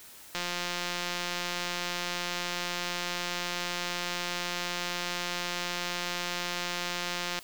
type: click train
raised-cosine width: 0.2 ms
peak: -15 dBFS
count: 1240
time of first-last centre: 0.35-7.39 s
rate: 176 Hz
effects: white hiss -50 dBFS RMS until 7.43 s